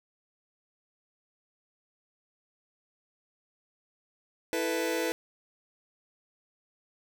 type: chord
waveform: sawtooth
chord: E suspended fourth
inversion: none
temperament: just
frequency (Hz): 329.6 / 439.5 / 494.4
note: E4 / A4 / B4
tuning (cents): 0 / -2 / +2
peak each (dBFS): -28 / -30 / -27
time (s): 4.53-5.12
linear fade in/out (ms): 0
effects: none